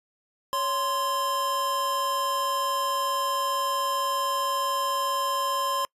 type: tone pair together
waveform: square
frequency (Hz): 557.5 / 1043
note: C#5 / C6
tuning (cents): +10 / -6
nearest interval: major seventh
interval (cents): 1084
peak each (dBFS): -33 / -26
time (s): 0.53-5.85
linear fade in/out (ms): 0
effects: noise-tail reverb RT60 0.1 s tail -26 dB re dry + resampled to 32000 Hz